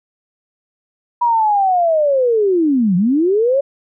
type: linear two-way sweep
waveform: sine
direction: down then up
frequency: 972 to 170 to 569 Hz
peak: -11 dBFS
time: 1.21-3.61 s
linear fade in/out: 10 ms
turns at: 2.96 s
effects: none